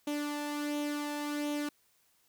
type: tone with flanger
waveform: sawtooth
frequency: 293.7 Hz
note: D4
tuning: in tune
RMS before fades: -35 dBFS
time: 0.07-1.69 s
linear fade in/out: 5 ms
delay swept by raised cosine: 0.3 to 1.17 ms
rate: 1.4 Hz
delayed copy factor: +0.5
effects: white hiss -70 dBFS RMS until 2.28 s